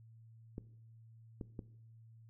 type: clicks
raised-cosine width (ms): 3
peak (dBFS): -29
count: 3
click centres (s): 0.581 / 1.412 / 1.592
effects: noise-tail reverb RT60 0.7 s tail -18 dB re dry + added 113 Hz sine -56 dBFS peak until 2.29 s